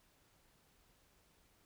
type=silence; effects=pink hiss -71 dBFS RMS until 1.65 s

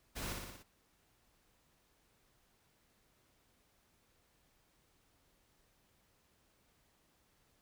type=noise with echo; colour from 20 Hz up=pink; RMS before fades=-43 dBFS; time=0.15-0.34 s; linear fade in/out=20 ms; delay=59 ms; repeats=5; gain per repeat=-3 dB; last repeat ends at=0.635 s; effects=pink hiss -73 dBFS RMS until 7.61 s

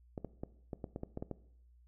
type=clicks; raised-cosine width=2 ms; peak=-26 dBFS; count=10; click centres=0.178 / 0.247 / 0.435 / 0.732 / 0.842 / 0.961 / 1.034 / 1.174 / 1.225 / 1.313 s; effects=noise-tail reverb RT60 0.7 s tail -18 dB re dry + added 60 Hz sine -60 dBFS peak until 1.87 s

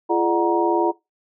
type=tone cluster; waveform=sine; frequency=341.9 / 421.9 / 599 / 740 / 943 Hz; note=F4 / G#4 / D5 / F#5 / A#5; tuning=-37 / +27 / +34 / 0 / +20 cents; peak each=-20 / -24 / -26 / -25 / -21 dBFS; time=0.09-0.92 s; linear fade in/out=20 ms; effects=noise-tail reverb RT60 0.2 s tail -21 dB re dry

